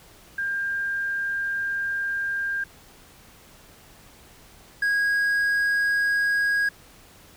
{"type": "tone pair in turn", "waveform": ["sine", "triangle"], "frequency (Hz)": [1600, 1644], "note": ["G6", "G#6"], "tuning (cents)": [35, -18], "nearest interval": "unison", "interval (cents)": 47, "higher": "second", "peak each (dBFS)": [-24, -18], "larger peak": "second", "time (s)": [[0.38, 2.64], [4.82, 6.69]], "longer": "first", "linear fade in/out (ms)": 5, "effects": ["pink hiss -51 dBFS RMS until 7.36 s"]}